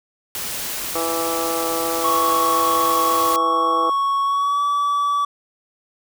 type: noise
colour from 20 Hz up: white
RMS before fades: -27 dBFS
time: 0.35-3.36 s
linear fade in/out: 0 ms
type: harmonic tone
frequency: 165.4 Hz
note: E3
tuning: 6 cents sharp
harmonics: 2 / 3 / 4 / 5 / 6 / 7 / 8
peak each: -28 / -25 / -30 / -29 / -38 / -28 / -33 dBFS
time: 0.95-3.9 s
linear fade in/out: 5 ms
type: tone with pitch glide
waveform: triangle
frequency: 1108.7 to 1149.1 Hz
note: C#6 to D6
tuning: 0 to -38 cents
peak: -15 dBFS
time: 2.04-5.25 s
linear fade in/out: 5 ms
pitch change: +62 cents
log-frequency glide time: 4.24-4.62 s
effects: none